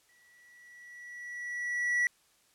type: tone with exponential growth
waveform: triangle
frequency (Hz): 1944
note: B6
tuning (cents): -28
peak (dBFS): -22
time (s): 0.09-2.07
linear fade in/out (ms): 1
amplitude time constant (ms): 430
effects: white hiss -67 dBFS RMS until 2.54 s + low-pass 11000 Hz 12 dB/octave